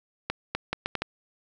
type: accelerating click train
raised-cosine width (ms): 0.3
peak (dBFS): -11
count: 6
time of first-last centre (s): 0.3-1.02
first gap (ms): 250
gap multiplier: 0.72
effects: none